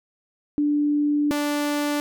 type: tone pair in turn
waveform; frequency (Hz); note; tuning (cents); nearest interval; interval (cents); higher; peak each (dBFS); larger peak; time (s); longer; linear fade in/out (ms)
sine / sawtooth; 293.7 / 292.7; D4 / D4; 0 / -6; unison; 6; first; -18; neither; 0.58-1.31 / 1.31-2; first; 0
effects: none